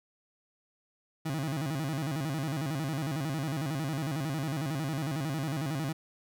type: tone with vibrato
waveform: 30% pulse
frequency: 146.83 Hz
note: D3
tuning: in tune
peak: -28 dBFS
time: 1.25-5.93 s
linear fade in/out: 10 ms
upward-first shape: square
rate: 11 Hz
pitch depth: 150 cents each way
effects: none